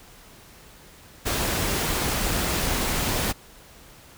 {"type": "noise", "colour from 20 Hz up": "pink", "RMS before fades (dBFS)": -25, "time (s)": [1.25, 3.33], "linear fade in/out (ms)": 20, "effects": ["pink hiss -49 dBFS RMS until 4.17 s"]}